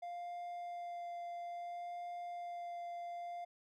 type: tone with vibrato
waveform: triangle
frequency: 698 Hz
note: F5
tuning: 1 cent flat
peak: -40 dBFS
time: 0.02-3.45 s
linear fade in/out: 10 ms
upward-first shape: sine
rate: 0.6 Hz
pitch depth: 9 cents each way
effects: none